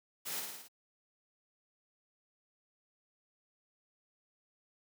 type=noise with echo; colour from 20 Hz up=white; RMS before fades=-40 dBFS; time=0.25-0.41 s; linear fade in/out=20 ms; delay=55 ms; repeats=5; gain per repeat=-3 dB; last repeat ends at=0.685 s; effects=high-pass 150 Hz 12 dB/octave